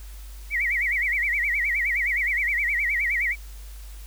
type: tone with vibrato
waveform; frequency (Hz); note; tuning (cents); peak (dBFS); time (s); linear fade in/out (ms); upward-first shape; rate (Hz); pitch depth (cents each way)
sine; 2093; C7; 0; -21; 0.5-3.36; 50; sine; 9.6; 190
effects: added 50 Hz sine -37 dBFS peak until 4.06 s + white hiss -50 dBFS RMS until 4.06 s